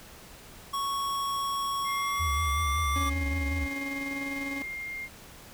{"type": "tone with pitch glide", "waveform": "square", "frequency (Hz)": [1108.7, 1164.5], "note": ["C#6", "D6"], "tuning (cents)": [0, -15], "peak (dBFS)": -29, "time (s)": [0.73, 3.1], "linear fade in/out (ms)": 10, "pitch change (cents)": 85, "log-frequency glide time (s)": [1.84, 2.72]}
{"type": "tone", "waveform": "sine", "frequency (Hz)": 2116, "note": "C7", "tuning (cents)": 19, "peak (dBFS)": -34, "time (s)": [1.84, 5.09], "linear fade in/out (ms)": 50}
{"type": "tone with vibrato", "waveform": "sine", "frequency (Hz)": 75.7, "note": "D#2", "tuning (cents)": -47, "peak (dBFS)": -28, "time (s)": [2.19, 3.67], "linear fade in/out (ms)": 20, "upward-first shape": "sine", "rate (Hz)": 5.3, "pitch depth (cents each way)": 160}
{"type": "tone with tremolo", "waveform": "40% pulse", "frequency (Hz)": 277.2, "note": "C#4", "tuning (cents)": 0, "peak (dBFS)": -32, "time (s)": [2.96, 4.62], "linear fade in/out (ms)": 0, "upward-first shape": "square", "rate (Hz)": 20, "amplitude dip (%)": 35}
{"effects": ["pink hiss -49 dBFS RMS until 5.53 s"]}